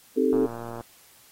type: chord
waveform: sine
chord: A half-diminished seventh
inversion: first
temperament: equal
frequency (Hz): 261.6 / 311.1 / 392 / 440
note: C4 / Eb4 / G4 / A4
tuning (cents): 0 / 0 / 0 / 0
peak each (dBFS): -24 / -27 / -26 / -23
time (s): 0.16-0.47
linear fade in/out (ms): 20
type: click train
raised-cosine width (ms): 1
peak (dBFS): -23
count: 57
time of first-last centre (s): 0.33-0.809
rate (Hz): 117
effects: white hiss -55 dBFS RMS until 1.31 s + AAC 48 kbps